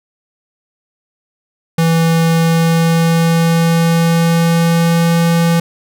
square tone with pitch glide, 164.81 to 167.98 Hz, E3 to E3, 0 to +33 cents, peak -10 dBFS, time 1.78-5.6 s, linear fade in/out 5 ms, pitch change +33 cents, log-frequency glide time 2.31-5.18 s, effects none

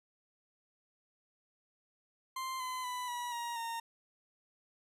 40% pulse tone with pitch steps, 1046.5 / 1020.2 / 994.6 / 969.7 / 945.3 / 921.6 Hz, C6 / C6 / B5 / B5 / A#5 / A#5, 0 / -44 / +12 / -32 / +24 / -20 cents, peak -36 dBFS, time 2.36-3.8 s, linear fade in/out 5 ms, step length 240 ms, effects resampled to 32000 Hz

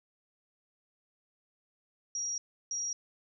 sine tone bursts at uneven times, 5690 Hz, F8, 31 cents sharp, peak -32 dBFS, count 2, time 2.15-2.38 / 2.71-2.93 s, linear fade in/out 2 ms, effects none

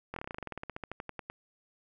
slowing click train, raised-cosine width 0.5 ms, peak -23 dBFS, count 22, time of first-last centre 0.14-1.3 s, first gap 23 ms, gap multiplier 1.08, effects none

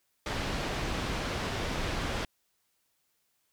pink low-pass noise, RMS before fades -33 dBFS, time 0.26-2.25 s, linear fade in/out 2 ms, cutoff 4400 Hz, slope 12 dB/octave, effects white hiss -75 dBFS RMS until 3.52 s

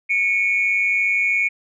sine tone pair together, 2217 / 2414 Hz, C#7 / D7, 0 / +47 cents, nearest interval minor second, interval 147 cents, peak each -17 / -20 dBFS, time 0.09-1.49 s, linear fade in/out 20 ms, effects tanh soft clip ceiling -9 dBFS

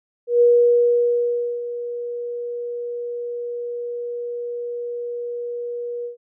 sine tone with ADSR envelope, 479.7 Hz, A#4, 50 cents sharp, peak -10 dBFS, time 0.27-6.17 s, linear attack 140 ms, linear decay 1200 ms, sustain -15 dB, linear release 120 ms, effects none

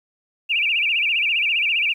sine tone with vibrato, 2562 Hz, E7, 50 cents flat, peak -17 dBFS, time 0.49-1.94 s, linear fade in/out 20 ms, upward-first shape sine, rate 15 Hz, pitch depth 190 cents each way, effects 9-bit

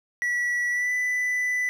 triangle tone with pitch glide, 1943 to 1990.7 Hz, B6 to B6, -29 to +13 cents, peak -21 dBFS, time 0.22-1.69 s, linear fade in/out 0 ms, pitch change +42 cents, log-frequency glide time 0.69-0.93 s, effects none

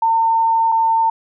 sine tone pair in turn, 906 / 902.8 Hz, A#5 / A5, -50 / +44 cents, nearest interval unison, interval 6 cents, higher first, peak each -12 dBFS, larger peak neither, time 0.02-0.72 / 0.72-1.1 s, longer first, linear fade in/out 5 ms, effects none

